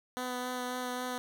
10% pulse tone with vibrato, 250.1 Hz, B3, 22 cents sharp, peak -26 dBFS, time 0.17-1.18 s, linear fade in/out 0 ms, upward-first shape sine, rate 3.7 Hz, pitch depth 12 cents each way, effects none

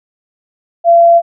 sine tone, 681 Hz, F5, 44 cents flat, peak -3 dBFS, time 0.84-1.22 s, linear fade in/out 50 ms, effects none

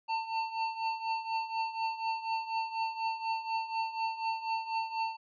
square tone with tremolo, 898 Hz, A5, 35 cents sharp, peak -29 dBFS, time 0.08-5.17 s, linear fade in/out 20 ms, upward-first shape triangle, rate 4.1 Hz, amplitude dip 80%, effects resampled to 11025 Hz

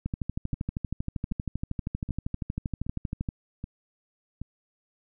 two click trains, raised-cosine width 5 ms, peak -22 / -17 dBFS, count 6 / 42, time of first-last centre 0.54-4.416 / 0.06-3.288 s, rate 1.29 / 12.7 Hz, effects none

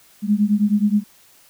sine beating tone pair, 203.6 / 213.1 Hz, G#3 / G#3, -34 / +45 cents, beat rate 9.5 Hz, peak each -17 / -18 dBFS, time 0.22-1.04 s, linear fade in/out 50 ms, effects white hiss -52 dBFS RMS until 1.49 s

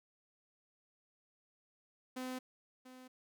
sawtooth tone with echo, 255.7 Hz, C4, 40 cents flat, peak -36 dBFS, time 2.16-2.39 s, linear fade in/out 10 ms, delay 690 ms, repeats 1, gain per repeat -13 dB, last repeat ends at 3.08 s, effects none

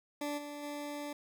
20% pulse tone with level steps, 291.8 Hz, D4, 11 cents flat, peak -30 / -37 / -34 dBFS, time 0.21-1.13 s, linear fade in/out 5 ms, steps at 0.37 / 0.62 s, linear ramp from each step 20 ms, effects none

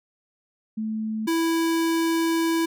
sine / square tone pair in turn, 218.4 / 329.6 Hz, A3 / E4, -13 / 0 cents, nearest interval perfect fifth, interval 713 cents, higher second, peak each -25 / -21 dBFS, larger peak second, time 0.77-1.27 / 1.27-2.66 s, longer second, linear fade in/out 10 ms, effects none

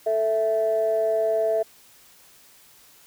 sine tone pair together, 440 / 659.3 Hz, A4 / E5, 0 / 0 cents, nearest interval perfect fifth, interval 700 cents, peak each -24 / -20 dBFS, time 0.06-1.63 s, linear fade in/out 10 ms, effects tanh soft clip ceiling -13 dBFS + white hiss -53 dBFS RMS until 3.06 s

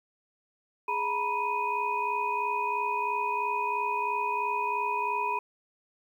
sine tone cluster, 416.9 / 919 / 982 / 2492 Hz, G#4 / A#5 / B5 / D#7, +7 / -25 / -10 / +2 cents, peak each -37 / -35 / -28 / -35 dBFS, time 0.88-5.39 s, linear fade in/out 5 ms, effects 10-bit

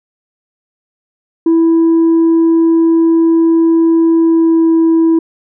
sine tone with pitch glide, 329.6 to 327.5 Hz, E4 to E4, 0 to -11 cents, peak -4 dBFS, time 1.46-5.19 s, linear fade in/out 5 ms, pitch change -11 cents, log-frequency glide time 4.17-4.69 s, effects tanh soft clip ceiling -5 dBFS

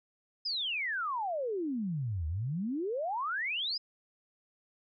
sine exponential two-way sweep, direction down then up, 5160 to 74.6 to 5160 Hz, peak -31 dBFS, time 0.45-3.78 s, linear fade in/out 10 ms, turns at 2.27 s, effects none

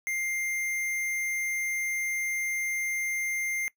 square tone, 2100 Hz, C7, 6 cents sharp, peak -29 dBFS, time 0.07-3.68 s, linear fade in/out 0 ms, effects noise-tail reverb RT60 0.1 s tail -21 dB re dry

